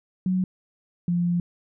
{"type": "tone pair in turn", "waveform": "sine", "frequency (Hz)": [185, 174.24], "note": ["F#3", "F3"], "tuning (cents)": [0, -4], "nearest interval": "minor second", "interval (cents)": 104, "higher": "first", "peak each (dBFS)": -20, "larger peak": "neither", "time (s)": [[0.26, 0.44], [1.08, 1.4]], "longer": "second", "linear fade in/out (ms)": 2, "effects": []}